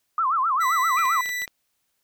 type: tone with vibrato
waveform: sine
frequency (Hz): 1176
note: D6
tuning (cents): +2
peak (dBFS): -19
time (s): 0.18-1.21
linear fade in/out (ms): 2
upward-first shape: sine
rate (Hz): 7.6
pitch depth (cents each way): 250
type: tone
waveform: 40% pulse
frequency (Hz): 1975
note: B6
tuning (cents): 0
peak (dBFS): -25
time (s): 0.6-1.46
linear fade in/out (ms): 20
type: tone with exponential decay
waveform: sine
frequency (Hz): 2400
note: D7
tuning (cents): +37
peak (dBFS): -28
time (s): 0.97-1.48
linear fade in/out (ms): 2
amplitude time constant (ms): 110
type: clicks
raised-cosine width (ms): 0.2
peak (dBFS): -21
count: 6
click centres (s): 0.991 / 1.055 / 1.259 / 1.292 / 1.419 / 1.478
effects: white hiss -73 dBFS RMS until 2.03 s